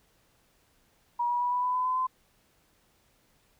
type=tone with pitch steps; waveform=sine; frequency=959 / 968.5 / 978 / 987.7 / 997.4 / 1007.3 / 1017.2 / 1027.2 Hz; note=A#5 / B5 / B5 / B5 / B5 / B5 / C6 / C6; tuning=+49 / -34 / -17 / 0 / +17 / +34 / -49 / -32 cents; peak=-25 dBFS; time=1.19-2.07 s; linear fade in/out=10 ms; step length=110 ms; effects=pink hiss -67 dBFS RMS until 3.59 s